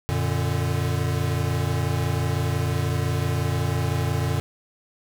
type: chord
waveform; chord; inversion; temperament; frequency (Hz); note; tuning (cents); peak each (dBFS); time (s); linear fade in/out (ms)
square; Gb augmented; none; equal with one note detuned; 90.7 / 116.54 / 146.83; Gb2 / Bb2 / D3; -34 / 0 / 0; -27; 0.09-4.4; 0
effects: none